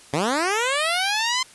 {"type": "linear sweep", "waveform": "10% pulse", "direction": "up", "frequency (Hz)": [131.8, 1045], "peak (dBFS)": -12, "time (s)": [0.13, 1.43], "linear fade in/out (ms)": 5, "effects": ["white hiss -48 dBFS RMS until 1.54 s", "resampled to 24000 Hz"]}